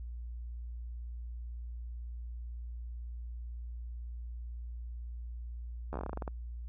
slowing click train, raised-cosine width 1 ms, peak -24 dBFS, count 13, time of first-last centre 5.93-6.278 s, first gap 12 ms, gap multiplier 1.15, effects added 59 Hz sine -39 dBFS peak until 6.68 s

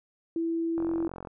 sine tone, 331.2 Hz, E4, 8 cents sharp, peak -26 dBFS, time 0.36-1.08 s, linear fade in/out 2 ms
click train, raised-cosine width 1 ms, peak -25 dBFS, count 23, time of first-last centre 0.78-1.272 s, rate 44.7 Hz
effects none

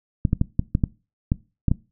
clicks, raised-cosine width 5 ms, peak -6 dBFS, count 9, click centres 0.252 / 0.331 / 0.414 / 0.594 / 0.751 / 0.838 / 1.319 / 1.683 / 1.715 s, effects noise-tail reverb RT60 0.3 s tail -21 dB re dry

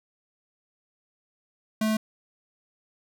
square tone, 217.5 Hz, A3, 20 cents flat, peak -23 dBFS, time 1.81-1.97 s, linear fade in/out 5 ms, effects none

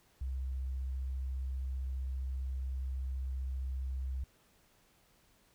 sine tone with vibrato, 65.41 Hz, C2, in tune, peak -34 dBFS, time 0.21-4.24 s, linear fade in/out 5 ms, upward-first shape square, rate 15 Hz, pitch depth 9 cents each way, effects pink hiss -68 dBFS RMS until 5.54 s

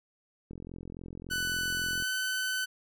click train, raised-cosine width 3 ms, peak -30 dBFS, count 67, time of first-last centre 0.51-2.024 s, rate 43.6 Hz
sawtooth tone with pitch glide, 1495 to 1513.2 Hz, F#6 to F#6, +17 to +38 cents, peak -26 dBFS, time 1.3-2.66 s, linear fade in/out 20 ms, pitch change +21 cents, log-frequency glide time 1.92-2.09 s
effects none

